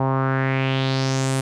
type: tone with low-pass filter sweep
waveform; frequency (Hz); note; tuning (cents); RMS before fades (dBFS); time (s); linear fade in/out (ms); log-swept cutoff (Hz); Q
sawtooth; 133.2; C3; +31; -21; 0-1.41; 5; 870 to 9800; 3.2
effects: none